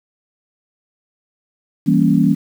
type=chord; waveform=sine; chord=E diminished seventh; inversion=none; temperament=equal; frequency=164.81 / 196 / 233.1 / 277.2 Hz; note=E3 / G3 / Bb3 / Db4; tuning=0 / 0 / 0 / 0 cents; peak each=-16 dBFS; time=1.86-2.35 s; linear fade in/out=20 ms; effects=7-bit